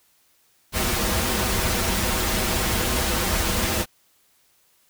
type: noise with comb filter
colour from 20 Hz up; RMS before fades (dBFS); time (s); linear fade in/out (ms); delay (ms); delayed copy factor
pink; -23; 0.72-3.86; 50; 7; -0.7
effects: white hiss -62 dBFS RMS until 4.89 s